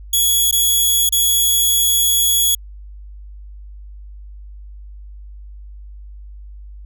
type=tone with dropouts; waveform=5% pulse; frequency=3361 Hz; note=G#7; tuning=20 cents sharp; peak=-5 dBFS; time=0.13-2.55 s; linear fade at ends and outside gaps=5 ms; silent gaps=0.512-0.525 / 1.092-1.123 s; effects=added 50 Hz sine -33 dBFS peak until 6.85 s